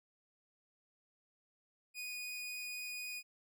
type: tone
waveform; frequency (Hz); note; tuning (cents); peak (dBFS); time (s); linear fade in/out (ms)
sawtooth; 2474; D#7; -10; -38; 1.94-3.23; 50
effects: none